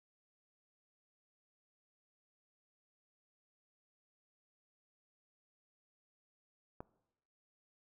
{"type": "click", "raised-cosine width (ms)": 1, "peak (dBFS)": -30, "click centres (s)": 6.805, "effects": ["noise-tail reverb RT60 0.9 s tail -20 dB re dry"]}